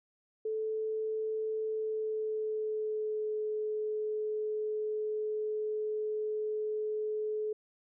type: tone with pitch glide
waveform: sine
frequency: 436.8 to 428.1 Hz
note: A4 to A4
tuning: -13 to -47 cents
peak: -31 dBFS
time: 0.45-7.53 s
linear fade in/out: 5 ms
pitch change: -34 cents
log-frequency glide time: 1.65-3.35 s
effects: none